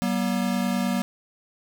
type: tone pair together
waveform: square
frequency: 190.4 / 239.9 Hz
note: F#3 / A#3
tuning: +50 / +50 cents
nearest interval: major third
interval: 400 cents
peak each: -26 dBFS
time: 0.02-1.02 s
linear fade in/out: 0 ms
effects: none